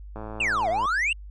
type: click train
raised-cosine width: 1 ms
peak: -23 dBFS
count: 76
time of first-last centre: 0.16-0.854 s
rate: 108 Hz
type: exponential two-way sweep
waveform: triangle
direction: down then up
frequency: 2874 to 630 to 2874 Hz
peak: -20 dBFS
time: 0.4-1.13 s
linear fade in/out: 5 ms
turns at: 0.69 s
effects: added 50 Hz sine -38 dBFS peak until 1.3 s + resampled to 22050 Hz